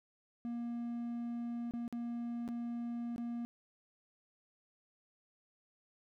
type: tone with dropouts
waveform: triangle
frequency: 236.6 Hz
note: A#3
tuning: 26 cents sharp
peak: -35 dBFS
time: 0.45-3.45 s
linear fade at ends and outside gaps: 0 ms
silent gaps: 1.71-1.737 / 1.879-1.926 / 2.478-2.488 / 3.161-3.181 s
effects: none